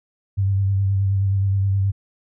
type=tone with vibrato; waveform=sine; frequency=97.8 Hz; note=G2; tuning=4 cents flat; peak=-16 dBFS; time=0.37-1.92 s; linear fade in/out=20 ms; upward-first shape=sine; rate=9.5 Hz; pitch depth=29 cents each way; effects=none